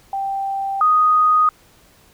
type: tone pair in turn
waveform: sine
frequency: 784 / 1244.5 Hz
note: G5 / D#6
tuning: 0 / 0 cents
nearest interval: minor sixth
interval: 800 cents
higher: second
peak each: -20 / -11 dBFS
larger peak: second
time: 0.13-0.81 / 0.81-1.49 s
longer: neither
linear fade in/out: 2 ms
effects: pink hiss -52 dBFS RMS until 2.13 s